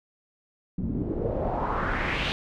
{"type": "noise with low-pass filter sweep", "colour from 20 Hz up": "pink", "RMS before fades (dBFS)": -28, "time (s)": [0.78, 2.32], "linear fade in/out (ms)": 0, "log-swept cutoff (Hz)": [200, 3300], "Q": 3.1, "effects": []}